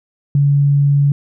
sine tone, 142.1 Hz, C#3, 43 cents sharp, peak -9 dBFS, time 0.35-1.12 s, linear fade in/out 2 ms, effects none

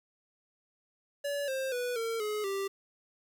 square tone with pitch steps, 571 / 529.7 / 491.4 / 455.8 / 422.9 / 392.3 Hz, D5 / C5 / B4 / A#4 / G#4 / G4, -49 / +21 / -9 / -39 / +31 / +1 cents, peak -32 dBFS, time 1.24-2.68 s, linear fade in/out 10 ms, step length 240 ms, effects 10-bit

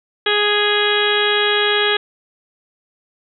harmonic tone with a mistuned harmonic, 415.3 Hz, G#4, in tune, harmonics 1 / 2 / 3 / 4 / 5 / 6 / 7 / 8 / 9, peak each -19 / -26 / -25 / -20 / -26 / -26 / -26 / -20 / -26 dBFS, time 0.26-1.97 s, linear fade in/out 5 ms, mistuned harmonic 9, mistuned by +40 cents, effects none

